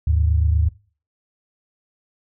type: tone pair together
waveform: sine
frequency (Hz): 76.2 / 104.5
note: D#2 / G#2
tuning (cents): -36 / +11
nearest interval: perfect fourth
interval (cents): 547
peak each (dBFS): -15 / -22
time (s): 0.07-0.69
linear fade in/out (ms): 5
effects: noise-tail reverb RT60 0.4 s tail -22 dB re dry